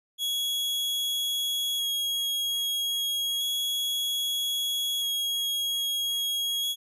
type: tone with vibrato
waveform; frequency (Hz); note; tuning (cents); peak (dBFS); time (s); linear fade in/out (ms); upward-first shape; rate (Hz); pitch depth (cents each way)
40% pulse; 3320; G#7; -1; -25; 0.18-6.76; 50; square; 0.31; 10
effects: none